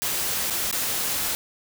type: noise with dropouts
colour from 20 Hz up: white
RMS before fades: -26 dBFS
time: 0.02-1.35 s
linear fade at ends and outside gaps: 0 ms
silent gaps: 0.5-0.506 / 0.712-0.727 s
effects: none